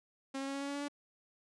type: tone with pitch steps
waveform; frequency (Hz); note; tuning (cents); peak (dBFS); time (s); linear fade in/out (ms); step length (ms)
sawtooth; 270 / 272.5 / 275 / 277.6 / 280.2 / 282.8 / 285.4 / 288; C#4 / C#4 / C#4 / C#4 / C#4 / C#4 / D4 / D4; -45 / -29 / -14 / +3 / +19 / +35 / -49 / -34; -33; 0.34-0.884; 10; 68
effects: resampled to 22050 Hz